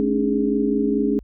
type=tone cluster; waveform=sine; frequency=214.6 / 276.3 / 301.1 / 412.3 Hz; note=A3 / C#4 / D4 / G#4; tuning=-43 / -6 / +43 / -13 cents; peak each=-23 / -21 / -26 / -23 dBFS; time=0-1.19 s; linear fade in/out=0 ms; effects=added 50 Hz sine -41 dBFS peak until 1.23 s